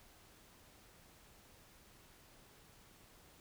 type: silence
effects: pink hiss -63 dBFS RMS until 3.4 s